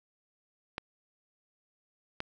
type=clicks; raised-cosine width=0.3 ms; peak=-18 dBFS; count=2; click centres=0.781 / 2.204 s; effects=none